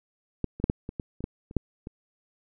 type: clicks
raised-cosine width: 3 ms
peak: -13 / -25 / -8 / -8 / -21 / -18 / -27 / -15 / -29 / -10 / -24 dBFS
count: 11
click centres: 0.443 / 0.6 / 0.641 / 0.699 / 0.891 / 0.998 / 1.206 / 1.241 / 1.511 / 1.567 / 1.871 s
effects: none